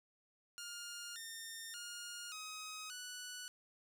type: tone with pitch steps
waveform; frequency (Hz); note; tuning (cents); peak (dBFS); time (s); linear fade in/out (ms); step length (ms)
10% pulse; 1413 / 1820 / 1422 / 1263 / 1480; F6 / A#6 / F6 / D#6 / F#6; +20 / -42 / +31 / +26 / 0; -37; 0.58-3.48; 0; 580
effects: none